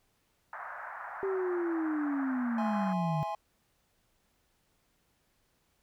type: band-pass noise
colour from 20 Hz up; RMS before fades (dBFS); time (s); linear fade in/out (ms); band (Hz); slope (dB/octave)
white; -42; 0.53-2.93; 0; 640 to 1700; 48
type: linear sweep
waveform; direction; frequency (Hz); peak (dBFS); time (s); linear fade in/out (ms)
sine; down; 392.5 to 148.4; -29; 1.23-3.23; 0
type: chord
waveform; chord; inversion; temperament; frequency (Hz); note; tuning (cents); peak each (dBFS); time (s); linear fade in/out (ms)
triangle; E augmented; none; equal; 659.3 / 830.6 / 1046.5; E5 / G#5 / B#5; 0 / 0 / 0; -37 / -33 / -38; 2.58-3.35; 2
effects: pink hiss -73 dBFS RMS until 5.82 s